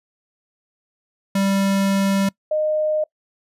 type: tone pair in turn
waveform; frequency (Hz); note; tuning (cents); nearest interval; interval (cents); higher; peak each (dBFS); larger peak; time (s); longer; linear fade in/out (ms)
square / sine; 196 / 614.9; G3 / D#5; 0 / -21; octave + minor sixth; 1979; second; -17; neither; 1.35-2.29 / 2.51-3.04; first; 5
effects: noise-tail reverb RT60 0.1 s tail -24 dB re dry + resampled to 32000 Hz